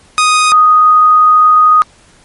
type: tone pair in turn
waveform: sawtooth / sine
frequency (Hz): 1244.5 / 1244.5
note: D#6 / D#6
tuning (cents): 0 / 0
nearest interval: unison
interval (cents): 0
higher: neither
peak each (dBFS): -3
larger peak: neither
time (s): 0.18-0.52 / 0.52-1.82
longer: second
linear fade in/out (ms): 0
effects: pink hiss -45 dBFS RMS until 2.24 s + MP3 48 kbps